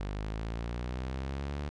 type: linear sweep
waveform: sawtooth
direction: up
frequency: 49 to 73.42 Hz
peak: -30 dBFS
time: 0-1.69 s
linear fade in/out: 0 ms
effects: low-pass 5000 Hz 12 dB/octave